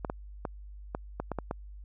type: clicks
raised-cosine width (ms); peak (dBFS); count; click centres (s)
1; -18; 8; 0.048 / 0.099 / 0.452 / 0.949 / 1.2 / 1.317 / 1.387 / 1.511
effects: added 50 Hz sine -43 dBFS peak until 1.84 s